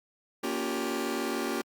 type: chord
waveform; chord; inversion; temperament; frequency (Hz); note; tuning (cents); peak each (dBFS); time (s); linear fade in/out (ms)
sawtooth; G half-diminished seventh; first; just; 235.2 / 282.2 / 352.8 / 392; Bb3 / Db4 / F4 / G4; +16 / +31 / +18 / 0; -31; 0.43-1.62; 10
effects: Opus 48 kbps